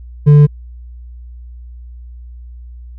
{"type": "tone with hard clipping", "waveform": "sine", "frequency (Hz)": 146.83, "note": "D3", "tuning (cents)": 0, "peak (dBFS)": -4, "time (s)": [0.26, 0.47], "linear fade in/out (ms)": 20, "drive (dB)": 4, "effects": ["added 60 Hz sine -30 dBFS peak until 2.98 s"]}